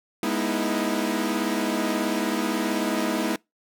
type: chord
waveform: sawtooth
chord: E major seventh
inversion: first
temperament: equal with one note detuned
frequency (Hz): 207.7 / 243.1 / 311.1 / 329.6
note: G#3 / B3 / D#4 / E4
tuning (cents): 0 / -27 / 0 / 0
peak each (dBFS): -25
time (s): 0.23-3.36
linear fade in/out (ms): 2
effects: noise-tail reverb RT60 0.2 s tail -25 dB re dry